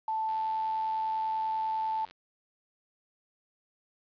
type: tone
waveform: sine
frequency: 880 Hz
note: A5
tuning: in tune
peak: -28 dBFS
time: 0.08-2.05 s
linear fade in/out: 2 ms
type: click train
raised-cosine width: 0.2 ms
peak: -34 dBFS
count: 165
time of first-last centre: 0.29-2.11 s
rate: 90.1 Hz
effects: resampled to 11025 Hz + 10-bit